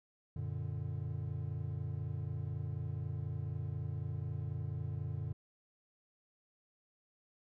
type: chord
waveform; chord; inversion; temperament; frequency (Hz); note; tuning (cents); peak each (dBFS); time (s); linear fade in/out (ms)
triangle; Gb augmented; none; equal; 92.5 / 116.54 / 146.83; Gb2 / Bb2 / D3; 0 / 0 / 0; -39 / -39 / -39; 0.36-5.33; 5
effects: none